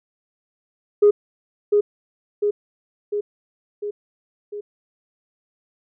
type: tone with echo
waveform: sine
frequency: 413.3 Hz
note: G#4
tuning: 8 cents flat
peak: -8 dBFS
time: 1.02-1.11 s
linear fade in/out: 10 ms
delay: 700 ms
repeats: 5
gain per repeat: -4 dB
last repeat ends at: 4.61 s
effects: tanh soft clip ceiling -6 dBFS